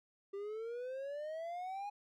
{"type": "exponential sweep", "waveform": "triangle", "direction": "up", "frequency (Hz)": [392, 830], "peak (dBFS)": -38, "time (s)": [0.33, 1.9], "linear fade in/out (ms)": 10, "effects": []}